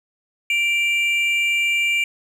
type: tone pair together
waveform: triangle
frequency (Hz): 2349 / 2820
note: D7 / F7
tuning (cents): 0 / +16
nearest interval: minor third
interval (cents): 316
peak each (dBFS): -16 / -23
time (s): 0.5-2.04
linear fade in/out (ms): 2
effects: none